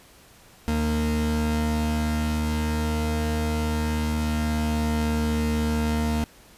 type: tone pair together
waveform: 40% pulse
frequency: 76.59 / 230 Hz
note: D#2 / A#3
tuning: -27 / -23 cents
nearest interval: octave + perfect fifth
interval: 1904 cents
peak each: -24 / -25 dBFS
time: 0.68-6.24 s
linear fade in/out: 0 ms
effects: pink hiss -52 dBFS RMS until 6.57 s + resampled to 32000 Hz